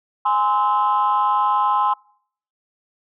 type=chord; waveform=sine; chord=Ab augmented; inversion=none; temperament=just; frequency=830.6 / 1038.3 / 1297.8 Hz; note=Ab5 / C6 / E6; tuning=0 / -14 / -27 cents; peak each=-19 / -17 / -23 dBFS; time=0.25-1.94 s; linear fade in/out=10 ms; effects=noise-tail reverb RT60 0.6 s tail -26 dB re dry + tanh soft clip ceiling -9 dBFS